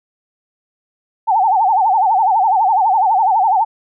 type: tone with vibrato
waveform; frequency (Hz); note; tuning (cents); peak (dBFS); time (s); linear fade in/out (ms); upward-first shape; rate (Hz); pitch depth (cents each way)
sine; 820; G#5; -22; -10; 1.27-3.65; 20; sine; 12; 190
effects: none